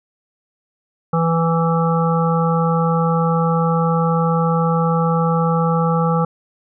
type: harmonic tone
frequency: 165.4 Hz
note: E3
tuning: 6 cents sharp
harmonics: 1 / 3 / 5 / 7 / 8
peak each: -16 / -21 / -23 / -24 / -25 dBFS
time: 1.13-6.25 s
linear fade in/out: 5 ms
effects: none